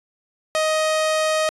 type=tone; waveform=sawtooth; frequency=626 Hz; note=D#5; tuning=10 cents sharp; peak=-14 dBFS; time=0.55-1.49 s; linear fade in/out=0 ms; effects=resampled to 24000 Hz